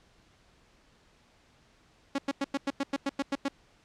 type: tone bursts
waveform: sawtooth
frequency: 277.2 Hz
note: C#4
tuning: in tune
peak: -23 dBFS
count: 11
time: 2.15-3.484 s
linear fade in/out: 5 ms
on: 34 ms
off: 96 ms
effects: pink hiss -63 dBFS RMS until 3.84 s + low-pass 6000 Hz 12 dB/octave